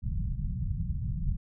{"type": "low-pass noise", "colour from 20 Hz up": "pink", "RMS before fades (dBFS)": -31, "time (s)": [0.02, 1.37], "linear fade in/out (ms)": 20, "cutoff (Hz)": 180, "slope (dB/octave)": 48, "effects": []}